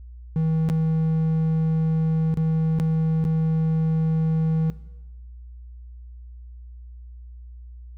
triangle tone with dropouts, 160 Hz, D#3, 49 cents sharp, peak -17 dBFS, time 0.36-4.7 s, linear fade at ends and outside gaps 0 ms, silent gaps 0.689-0.699 / 2.341-2.373 / 2.788-2.799 / 3.241-3.251 s, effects noise-tail reverb RT60 1.0 s tail -17 dB re dry + added 60 Hz sine -38 dBFS peak until 7.97 s

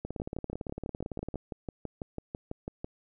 two click trains, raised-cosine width 2 ms, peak -22 / -22 dBFS, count 24 / 17, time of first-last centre 0.05-1.342 / 0.2-2.845 s, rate 17.8 / 6.05 Hz, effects none

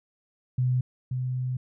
sine tone pair in turn, 126.4 / 127.28 Hz, B2 / C3, +41 / -47 cents, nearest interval unison, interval 12 cents, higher second, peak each -21 / -26 dBFS, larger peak first, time 0.58-0.81 / 1.11-1.57 s, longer second, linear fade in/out 5 ms, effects none

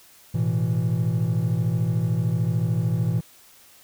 triangle chord, A suspended second, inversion none, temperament equal, 110 / 123.47 / 164.81 Hz, A2 / B2 / E3, 0 / 0 / 0 cents, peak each -22 dBFS, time 0.34-3.21 s, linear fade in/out 10 ms, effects tanh soft clip ceiling -12 dBFS + white hiss -52 dBFS RMS until 3.83 s

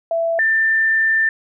sine tone pair in turn, 665 / 1784.6 Hz, E5 / A6, +15 / +24 cents, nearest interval octave + perfect fourth, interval 1709 cents, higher second, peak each -16 / -13 dBFS, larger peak second, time 0.11-0.39 / 0.39-1.29 s, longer second, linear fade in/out 2 ms, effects none

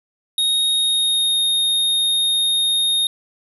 square tone with pitch glide, 3737 to 3703 Hz, A#7 to A#7, +4 to -12 cents, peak -16 dBFS, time 0.38-3.07 s, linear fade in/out 2 ms, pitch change -16 cents, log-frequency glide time 0.69-1.41 s, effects none

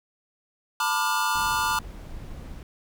square chord, B half-diminished seventh, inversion third, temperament just, 889 / 987.8 / 1185.3 / 1422.4 Hz, A5 / B5 / D6 / F6, +18 / 0 / +16 / +31 cents, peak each -29 dBFS, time 0.8-1.79 s, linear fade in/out 2 ms
brown noise, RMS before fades -39 dBFS, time 1.35-2.63 s, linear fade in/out 2 ms
effects none

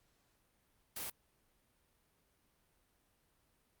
white noise, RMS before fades -42 dBFS, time 0.96-1.1 s, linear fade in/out 5 ms, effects pink hiss -75 dBFS RMS until 3.8 s + Opus 48 kbps

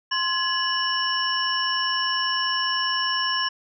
sine tone cluster, 1045 / 1685 / 2953 / 5430 Hz, C6 / G#6 / F#7 / F8, -2 / +25 / -4 / -50 cents, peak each -27 dBFS, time 0.11-3.49 s, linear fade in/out 10 ms, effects none

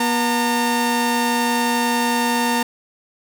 sawtooth tone pair together, 240.7 / 911.7 Hz, B3 / A#5, -44 / -39 cents, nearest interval octave + major seventh, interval 2305 cents, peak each -16 dBFS, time 0-2.63 s, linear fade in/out 5 ms, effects none

